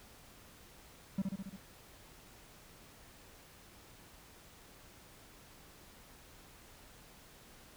triangle tone with echo, 193.7 Hz, G3, 20 cents flat, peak -28 dBFS, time 1.18-1.22 s, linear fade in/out 5 ms, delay 69 ms, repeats 5, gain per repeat -3 dB, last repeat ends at 1.565 s, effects pink hiss -58 dBFS RMS until 7.76 s

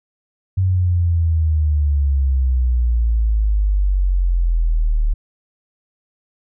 sine exponential sweep, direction down, 95 to 37.05 Hz, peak -13 dBFS, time 0.57-5.14 s, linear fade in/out 10 ms, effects none

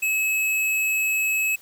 square tone, 2580 Hz, E7, 38 cents flat, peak -21 dBFS, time 0.02-1.56 s, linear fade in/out 10 ms, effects white hiss -51 dBFS RMS until 1.61 s

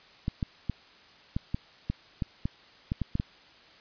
clicks, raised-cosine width 5 ms, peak -16 dBFS, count 12, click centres 0.281 / 0.428 / 0.697 / 1.365 / 1.545 / 1.9 / 2.222 / 2.455 / 2.919 / 3.017 / 3.154 / 3.199 s, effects white hiss -55 dBFS RMS until 3.8 s + resampled to 11025 Hz

